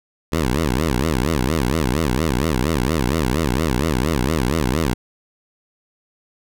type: tone with vibrato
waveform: 10% pulse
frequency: 70.6 Hz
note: C#2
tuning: 32 cents sharp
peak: -9 dBFS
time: 0.32-4.94 s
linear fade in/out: 10 ms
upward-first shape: sine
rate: 4.3 Hz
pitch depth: 290 cents each way
effects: none